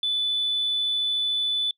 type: tone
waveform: sine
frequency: 3487 Hz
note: A7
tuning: 16 cents flat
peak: -21 dBFS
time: 0.03-1.71 s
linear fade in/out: 2 ms
effects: noise-tail reverb RT60 0.1 s tail -23 dB re dry + tanh soft clip ceiling -17 dBFS